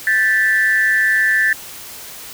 sine tone with amplitude modulation, 1760 Hz, A6, in tune, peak -8 dBFS, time 0.07-1.53 s, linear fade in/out 2 ms, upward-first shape sine, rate 200 Hz, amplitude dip 85%, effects white hiss -34 dBFS RMS until 2.33 s

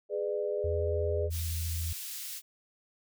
sine chord, G# diminished, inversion none, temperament just, 415.3 / 498.4 / 598 Hz, G#4 / B4 / D5, 0 / +16 / +31 cents, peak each -32 / -36 / -34 dBFS, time 0.09-1.3 s, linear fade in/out 50 ms
sine tone, 82.41 Hz, E2, in tune, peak -31 dBFS, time 0.64-1.93 s, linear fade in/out 5 ms
white high-pass noise, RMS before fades -40 dBFS, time 1.3-2.42 s, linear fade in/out 50 ms, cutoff 2800 Hz, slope 12 dB/octave
effects none

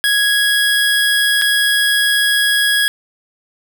25% pulse tone with dropouts, 1661.2 Hz, G#6, in tune, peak -8 dBFS, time 0.04-2.88 s, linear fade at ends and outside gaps 0 ms, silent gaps 1.415-1.42 s, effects none

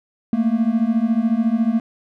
triangle beating tone pair, 219.5 / 233.5 Hz, A3 / A#3, -4 / +3 cents, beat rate 14 Hz, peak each -17 / -16 dBFS, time 0.33-1.8 s, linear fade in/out 2 ms, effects none

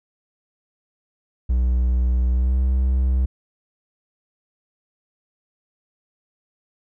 triangle tone with pitch glide, 61.74 to 64.4 Hz, B1 to C2, 0 to -27 cents, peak -14 dBFS, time 1.49-3.26 s, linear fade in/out 10 ms, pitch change +73 cents, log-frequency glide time 2.31-2.59 s, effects none

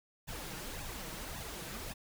pink noise with flanger, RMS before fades -43 dBFS, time 0.27-1.94 s, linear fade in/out 20 ms, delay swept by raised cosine 1.1 to 6.4 ms, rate 1.8 Hz, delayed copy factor +0.7, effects none

